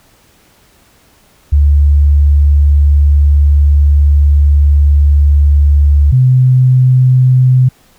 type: tone pair in turn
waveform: sine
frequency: 72.3 / 128.04 Hz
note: D2 / C3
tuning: -27 / -37 cents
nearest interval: minor seventh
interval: 990 cents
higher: second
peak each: -4 dBFS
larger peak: neither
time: 1.52-6.12 / 6.12-7.69 s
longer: first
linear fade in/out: 10 ms
effects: pink hiss -48 dBFS RMS until 7.98 s